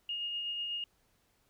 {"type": "tone with tremolo", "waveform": "sine", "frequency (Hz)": 2850, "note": "F7", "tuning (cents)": 34, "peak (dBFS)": -33, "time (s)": [0.09, 0.84], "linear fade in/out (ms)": 2, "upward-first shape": "sine", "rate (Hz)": 8.1, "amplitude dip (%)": 25, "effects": ["pink hiss -72 dBFS RMS until 1.49 s"]}